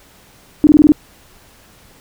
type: tone bursts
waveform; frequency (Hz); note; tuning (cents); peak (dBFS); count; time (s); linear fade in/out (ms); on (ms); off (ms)
sine; 300.4; D4; +39; -4; 6; 0.64-0.92; 0; 30; 20
effects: pink hiss -47 dBFS RMS until 2 s